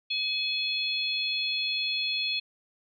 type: harmonic tone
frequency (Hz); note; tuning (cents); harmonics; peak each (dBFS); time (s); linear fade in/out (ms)
849; G#5; +38; 3 / 4 / 5; -31 / -31 / -31; 0.1-2.4; 10
effects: none